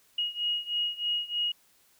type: beating tone pair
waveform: sine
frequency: 2883 / 2886.2 Hz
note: F#7 / F#7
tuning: -46 / -44 cents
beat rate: 3.2 Hz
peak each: -30 / -32 dBFS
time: 0.18-1.52 s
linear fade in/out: 5 ms
effects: white hiss -64 dBFS RMS until 1.99 s